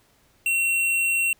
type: tone with hard clipping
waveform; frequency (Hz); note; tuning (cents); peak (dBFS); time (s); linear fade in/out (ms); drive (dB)
triangle; 2728; F7; -41; -21; 0.46-1.33; 2; 17
effects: pink hiss -61 dBFS RMS until 1.39 s